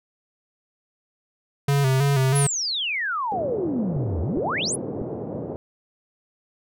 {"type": "tone with vibrato", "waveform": "square", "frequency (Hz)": 136.4, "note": "C#3", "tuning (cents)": -28, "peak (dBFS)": -18, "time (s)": [1.68, 2.47], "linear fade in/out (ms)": 5, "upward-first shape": "square", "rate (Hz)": 3.1, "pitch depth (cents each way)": 56}
{"type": "exponential two-way sweep", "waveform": "sine", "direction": "down then up", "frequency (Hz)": [11175, 75.5, 11175], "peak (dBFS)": -23, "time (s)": [2.35, 4.76], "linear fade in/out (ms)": 10, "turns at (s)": 4.21}
{"type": "band-pass noise", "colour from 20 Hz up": "white", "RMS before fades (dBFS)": -31, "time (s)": [3.32, 5.56], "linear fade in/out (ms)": 0, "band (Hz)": [100, 530], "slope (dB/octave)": 24}
{"type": "clicks", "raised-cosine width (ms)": 5, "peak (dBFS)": -21, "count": 3, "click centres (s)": [3.965, 4.373, 5.016]}
{"effects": []}